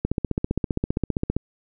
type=click train; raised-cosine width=3 ms; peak=-9 dBFS; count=21; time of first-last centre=0.05-1.366 s; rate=15.2 Hz; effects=none